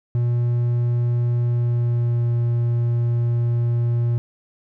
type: tone with pitch glide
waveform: triangle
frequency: 120 to 118.69 Hz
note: B2 to A#2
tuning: -49 to +32 cents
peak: -15 dBFS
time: 0.15-4.18 s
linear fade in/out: 0 ms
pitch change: -19 cents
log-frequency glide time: 1.44-2.33 s
effects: none